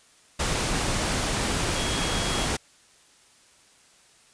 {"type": "tone in noise", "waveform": "sine", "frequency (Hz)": 3303, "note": "G#7", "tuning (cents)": -10, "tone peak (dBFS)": -34, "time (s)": [1.75, 2.46], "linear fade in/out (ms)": 10, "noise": "pink", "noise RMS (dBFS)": -26, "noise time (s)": [0.39, 2.57], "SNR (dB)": -11, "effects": ["white hiss -57 dBFS RMS until 4.33 s", "resampled to 22050 Hz"]}